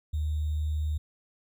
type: tone with sample-and-hold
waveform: sine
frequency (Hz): 76.4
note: D#2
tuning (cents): -31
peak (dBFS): -26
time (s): 0.13-0.98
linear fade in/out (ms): 10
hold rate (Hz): 3675
effects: none